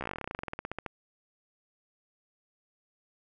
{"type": "slowing click train", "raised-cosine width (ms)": 0.5, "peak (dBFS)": -20, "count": 24, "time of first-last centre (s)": [0.01, 0.863], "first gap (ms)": 14, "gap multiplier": 1.08, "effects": []}